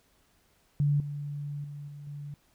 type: tone with level steps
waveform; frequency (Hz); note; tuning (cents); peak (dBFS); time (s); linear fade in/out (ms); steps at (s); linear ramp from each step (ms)
sine; 144.8; D3; -24; -22 / -33 / -38 / -41 / -37; 0.8-2.34; 0; 1 / 1.64 / 1.88 / 2.07; 2
effects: pink hiss -67 dBFS RMS until 2.54 s